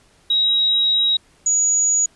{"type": "tone pair in turn", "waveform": "sine", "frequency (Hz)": [3826, 6817], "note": ["A#7", "G#8"], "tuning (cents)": [44, 44], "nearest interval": "minor seventh", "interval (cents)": 1000, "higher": "second", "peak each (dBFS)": -14, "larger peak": "neither", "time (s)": [[0.3, 1.17], [1.46, 2.06]], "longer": "first", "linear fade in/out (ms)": 5, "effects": ["pink hiss -55 dBFS RMS until 2.15 s", "resampled to 24000 Hz"]}